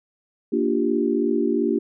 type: chord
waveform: sine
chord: G minor seventh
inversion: first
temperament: equal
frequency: 233.1 / 293.7 / 349.2 / 392 Hz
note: Bb3 / D4 / F4 / G4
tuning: 0 / 0 / 0 / 0 cents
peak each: -24 dBFS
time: 0.52-1.79 s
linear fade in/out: 10 ms
effects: none